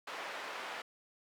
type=band-pass noise; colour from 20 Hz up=white; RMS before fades=-43 dBFS; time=0.07-0.82 s; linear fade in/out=5 ms; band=480 to 1900 Hz; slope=12 dB/octave; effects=none